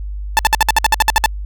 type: tone bursts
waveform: sawtooth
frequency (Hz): 879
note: A5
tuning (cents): -2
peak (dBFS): -4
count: 12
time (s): 0.37-1.259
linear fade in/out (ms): 0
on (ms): 20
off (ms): 59
effects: added 50 Hz sine -22 dBFS peak until 1.45 s